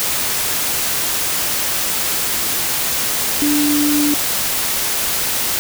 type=tone in noise; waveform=sine; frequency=293.7 Hz; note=D4; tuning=in tune; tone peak=-14 dBFS; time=3.42-4.14 s; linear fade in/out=0 ms; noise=white; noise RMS=-19 dBFS; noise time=0-5.59 s; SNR=+2 dB; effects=none